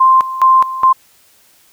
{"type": "tone with tremolo", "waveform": "sine", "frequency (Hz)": 1047, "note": "C6", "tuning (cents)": 1, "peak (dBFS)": -5, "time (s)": [0, 0.93], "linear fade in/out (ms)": 10, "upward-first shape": "square", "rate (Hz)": 2.4, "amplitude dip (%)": 80, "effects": ["white hiss -50 dBFS RMS until 1.72 s"]}